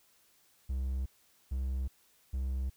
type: tone bursts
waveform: triangle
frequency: 65.41 Hz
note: C2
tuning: in tune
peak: -29 dBFS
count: 3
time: 0.69-2.7 s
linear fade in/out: 10 ms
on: 370 ms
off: 450 ms
effects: white hiss -67 dBFS RMS until 2.76 s